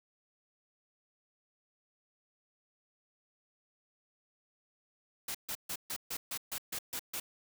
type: noise bursts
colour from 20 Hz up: white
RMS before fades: -38 dBFS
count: 10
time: 5.28-7.2 s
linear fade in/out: 5 ms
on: 66 ms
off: 140 ms
effects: none